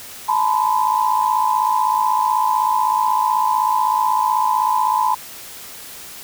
sine tone cluster, 866 / 969 / 1025 Hz, A5 / B5 / C6, -28 / -33 / -36 cents, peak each -19 dBFS, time 0.28-5.15 s, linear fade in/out 10 ms, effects white hiss -36 dBFS RMS until 6.23 s

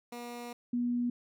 15% pulse / sine tone pair in turn, 240.1 / 242.3 Hz, B3 / B3, -49 / -33 cents, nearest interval unison, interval 16 cents, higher second, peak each -34 / -28 dBFS, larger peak second, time 0.12-0.53 / 0.73-1.1 s, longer first, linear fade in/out 5 ms, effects none

